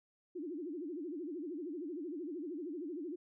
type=tone with vibrato; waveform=sine; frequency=321.6 Hz; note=E4; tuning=43 cents flat; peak=-39 dBFS; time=0.35-3.16 s; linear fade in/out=10 ms; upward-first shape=sine; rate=13 Hz; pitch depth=230 cents each way; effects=none